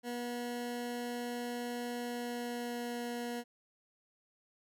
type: tone with pitch glide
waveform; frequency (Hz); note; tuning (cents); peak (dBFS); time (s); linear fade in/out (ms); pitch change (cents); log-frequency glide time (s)
20% pulse; 241.4 to 239.5; B3 to A#3; -39 to +47; -32; 0.03-3.44; 50; -14; 1.98-3.04
effects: none